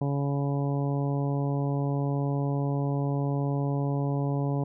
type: harmonic tone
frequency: 140.8 Hz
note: C#3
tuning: 27 cents sharp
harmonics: 1 / 2 / 3 / 4 / 5 / 6 / 7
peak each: -26 / -32 / -36 / -38 / -40 / -42 / -43 dBFS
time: 0.01-4.64 s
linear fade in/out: 5 ms
effects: none